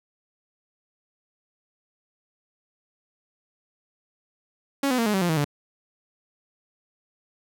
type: tone with pitch steps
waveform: sawtooth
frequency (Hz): 277.2 / 252.7 / 230.4 / 210.1 / 191.53 / 174.63 / 159.21 / 145.15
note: C#4 / B3 / A#3 / G#3 / G3 / F3 / D#3 / D3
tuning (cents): 0 / +40 / -20 / +20 / -40 / 0 / +40 / -20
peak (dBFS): -17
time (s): 4.83-5.446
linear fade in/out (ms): 5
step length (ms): 77
effects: none